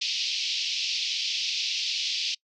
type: band-pass noise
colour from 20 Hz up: white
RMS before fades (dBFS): -29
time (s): 0.01-2.35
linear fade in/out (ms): 10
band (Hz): 2500 to 5400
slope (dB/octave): 48
effects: noise-tail reverb RT60 0.1 s tail -25 dB re dry